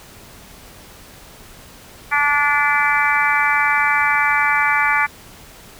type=harmonic tone; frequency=290.2 Hz; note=D4; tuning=21 cents flat; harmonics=3 / 4 / 5 / 6 / 7 / 8; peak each=-21 / -21 / -21 / -21 / -21 / -21 dBFS; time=2.11-5.07 s; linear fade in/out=20 ms; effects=pink hiss -42 dBFS RMS until 5.79 s